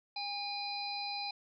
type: harmonic tone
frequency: 814 Hz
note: G#5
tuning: 35 cents flat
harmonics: 1 / 3 / 5 / 6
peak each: -40 / -44 / -40 / -44 dBFS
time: 0.16-1.31 s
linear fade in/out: 5 ms
effects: none